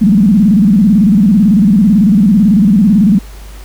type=tone with vibrato; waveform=sine; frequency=202.3 Hz; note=G#3; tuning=45 cents flat; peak=-4 dBFS; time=0.01-3.19 s; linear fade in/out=10 ms; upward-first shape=square; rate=18 Hz; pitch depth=170 cents each way; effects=added 50 Hz sine -28 dBFS peak until 3.64 s + pink hiss -38 dBFS RMS until 3.64 s

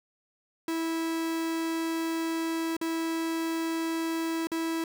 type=tone with dropouts; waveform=45% pulse; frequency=327.4 Hz; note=E4; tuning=12 cents flat; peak=-28 dBFS; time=0.68-4.84 s; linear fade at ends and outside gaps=2 ms; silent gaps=2.767-2.813 / 4.471-4.517 s; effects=none

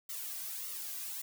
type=noise with flanger; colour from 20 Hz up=blue; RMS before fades=-41 dBFS; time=0.09-1.22 s; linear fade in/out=5 ms; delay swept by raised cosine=1.2 to 2.3 ms; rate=1.7 Hz; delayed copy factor=-0.75; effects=none

